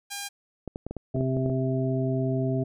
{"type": "tone", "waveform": "5% pulse", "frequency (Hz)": 805, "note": "G5", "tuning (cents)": 46, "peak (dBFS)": -21, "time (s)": [0.1, 0.29], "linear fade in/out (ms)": 20}
{"type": "clicks", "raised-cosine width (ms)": 2, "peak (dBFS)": -20, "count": 10, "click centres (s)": [0.677, 0.759, 0.866, 0.91, 0.967, 1.162, 1.209, 1.369, 1.461, 1.498]}
{"type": "harmonic tone", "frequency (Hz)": 131, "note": "C3", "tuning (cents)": 2, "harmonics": [1, 2, 3, 5], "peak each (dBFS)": [-26, -29, -31, -33], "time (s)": [1.14, 2.64], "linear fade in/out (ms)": 10}
{"effects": []}